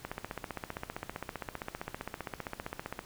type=click train; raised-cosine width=0.5 ms; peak=-21 dBFS; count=46; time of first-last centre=0.05-2.991 s; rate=15.3 Hz; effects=pink hiss -53 dBFS RMS until 3.05 s